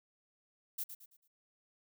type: noise with echo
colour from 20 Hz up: violet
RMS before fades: -38 dBFS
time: 0.78-0.84 s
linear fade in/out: 10 ms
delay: 110 ms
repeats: 4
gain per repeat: -9 dB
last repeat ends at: 1.28 s
effects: none